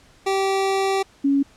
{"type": "tone pair in turn", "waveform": ["25% pulse", "sine"], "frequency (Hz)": [388, 278.3], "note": ["G4", "C#4"], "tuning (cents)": [-18, 7], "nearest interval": "tritone", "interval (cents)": 575, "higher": "first", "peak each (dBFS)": -15, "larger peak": "neither", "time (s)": [[0.26, 1.03], [1.24, 1.43]], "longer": "first", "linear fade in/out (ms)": 10, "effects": ["pink hiss -53 dBFS RMS until 1.56 s", "low-pass 8000 Hz 12 dB/octave"]}